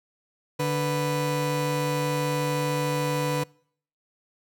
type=tone pair together; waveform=30% pulse; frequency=146.84 / 493.9 Hz; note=D3 / B4; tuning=0 / 0 cents; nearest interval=octave + major sixth; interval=2100 cents; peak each=-24 dBFS; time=0.59-3.44 s; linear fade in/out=10 ms; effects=noise-tail reverb RT60 0.6 s tail -26 dB re dry